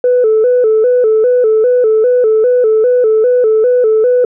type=tone with vibrato; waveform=sine; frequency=465.7 Hz; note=A#4; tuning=2 cents flat; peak=-5 dBFS; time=0.04-4.25 s; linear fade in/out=2 ms; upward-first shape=square; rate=2.5 Hz; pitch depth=110 cents each way; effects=tanh soft clip ceiling -3 dBFS